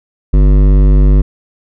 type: tone with hard clipping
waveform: sine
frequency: 49.09 Hz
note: G1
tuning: 3 cents sharp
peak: -6 dBFS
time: 0.33-1.22 s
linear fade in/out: 10 ms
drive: 14 dB
effects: none